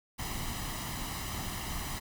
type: noise with comb filter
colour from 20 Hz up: pink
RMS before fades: -37 dBFS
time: 0.18-2 s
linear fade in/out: 20 ms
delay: 1 ms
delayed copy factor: +0.6
effects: none